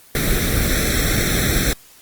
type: noise with comb filter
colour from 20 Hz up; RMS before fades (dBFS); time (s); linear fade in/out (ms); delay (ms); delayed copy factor
pink; -18; 0.15-1.73; 0; 0.52; +0.95
effects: white hiss -47 dBFS RMS until 2.01 s + Opus 24 kbps